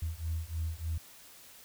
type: beating tone pair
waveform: sine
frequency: 79.5 / 82.8 Hz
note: D#2 / E2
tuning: +38 / +8 cents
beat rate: 3.3 Hz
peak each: -35 / -35 dBFS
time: 0.02-0.98 s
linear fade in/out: 5 ms
effects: tanh soft clip ceiling -26 dBFS + white hiss -54 dBFS RMS until 1.64 s